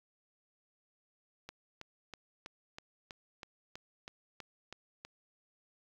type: click train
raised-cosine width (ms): 0.2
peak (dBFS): -27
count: 12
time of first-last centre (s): 1.49-5.05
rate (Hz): 3.09
effects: low-pass 6000 Hz 12 dB/octave + 9-bit